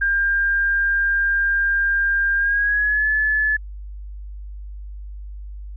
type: tone with pitch glide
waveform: sine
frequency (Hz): 1600 to 1724.8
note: G6 to A6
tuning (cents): +35 to -35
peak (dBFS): -16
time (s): 0.01-3.57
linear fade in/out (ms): 10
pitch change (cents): +130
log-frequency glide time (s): 2.36-3.07
effects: added 50 Hz sine -31 dBFS peak until 5.76 s